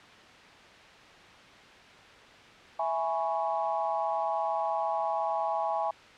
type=chord; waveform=sine; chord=C# minor seventh; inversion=first; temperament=equal; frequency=659.3 / 830.6 / 987.8 / 1108.7 Hz; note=E5 / G#5 / B5 / C#6; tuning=0 / 0 / 0 / 0 cents; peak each=-32 / -30 / -36 / -36 dBFS; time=2.79-5.91 s; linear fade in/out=5 ms; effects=white hiss -51 dBFS RMS until 6.17 s + low-pass 3000 Hz 12 dB/octave